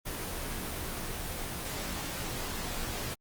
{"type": "noise with comb filter", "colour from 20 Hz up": "pink", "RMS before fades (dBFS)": -36, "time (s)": [0.05, 3.15], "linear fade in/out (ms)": 20, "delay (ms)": 20, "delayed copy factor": -0.85, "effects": ["Opus 24 kbps"]}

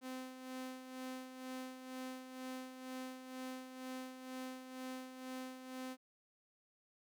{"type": "tone with tremolo", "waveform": "sawtooth", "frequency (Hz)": 257.9, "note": "C4", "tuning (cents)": -25, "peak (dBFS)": -39, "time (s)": [0.01, 5.97], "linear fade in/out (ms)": 50, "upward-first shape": "sine", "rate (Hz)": 2.1, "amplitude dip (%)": 60, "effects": []}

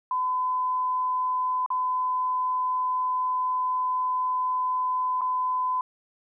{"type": "tone with dropouts", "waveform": "sine", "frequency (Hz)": 1012, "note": "B5", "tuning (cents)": 42, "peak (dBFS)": -23, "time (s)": [0.11, 5.81], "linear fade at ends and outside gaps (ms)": 2, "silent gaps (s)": [[1.662, 1.703], [5.21, 5.216]], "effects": []}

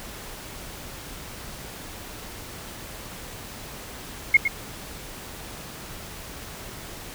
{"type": "tone with echo", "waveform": "sine", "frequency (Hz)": 2156, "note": "C#7", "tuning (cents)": -49, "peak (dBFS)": -10, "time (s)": [4.34, 4.37], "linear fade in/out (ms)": 5, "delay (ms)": 110, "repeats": 1, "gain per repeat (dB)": -9, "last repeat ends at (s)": 4.48, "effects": ["pink hiss -39 dBFS RMS until 7.14 s"]}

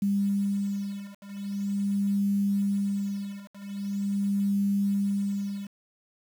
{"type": "beating tone pair", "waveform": "sine", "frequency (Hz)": [199.8, 200.23], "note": ["G3", "G3"], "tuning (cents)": [33, 37], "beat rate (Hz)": 0.43, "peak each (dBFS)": -28, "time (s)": [0.02, 5.67], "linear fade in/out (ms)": 5, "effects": ["8-bit"]}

